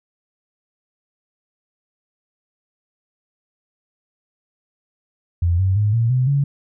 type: tone with pitch steps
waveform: sine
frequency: 86.1 / 94.98 / 104.78 / 115.6 / 127.52 / 140.68 Hz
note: F2 / F#2 / G#2 / A#2 / C3 / C#3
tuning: -24 / +46 / +16 / -14 / -44 / +26 cents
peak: -14 dBFS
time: 5.42-6.44 s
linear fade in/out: 5 ms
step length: 170 ms
effects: none